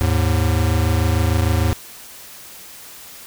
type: tone pair together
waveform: square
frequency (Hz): 79.71 / 106.4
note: D#2 / G#2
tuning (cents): +42 / +42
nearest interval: perfect fourth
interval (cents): 500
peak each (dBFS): -18 / -19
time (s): 0.01-1.73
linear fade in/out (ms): 0
effects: white hiss -39 dBFS RMS until 3.26 s